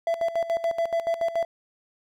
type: tone with tremolo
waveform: triangle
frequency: 669 Hz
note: E5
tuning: 25 cents sharp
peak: -19 dBFS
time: 0.07-1.45 s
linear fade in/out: 2 ms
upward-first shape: square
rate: 7 Hz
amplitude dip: 75%
effects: none